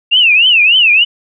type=tone with vibrato; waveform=sine; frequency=2720 Hz; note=F7; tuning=46 cents flat; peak=-5 dBFS; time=0.11-1.05 s; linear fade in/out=20 ms; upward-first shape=triangle; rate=3.4 Hz; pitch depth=240 cents each way; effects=none